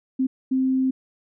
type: tone bursts at uneven times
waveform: sine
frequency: 261.6 Hz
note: C4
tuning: in tune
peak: -18 dBFS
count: 2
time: 0.19-0.27 / 0.51-0.91 s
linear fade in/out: 10 ms
effects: none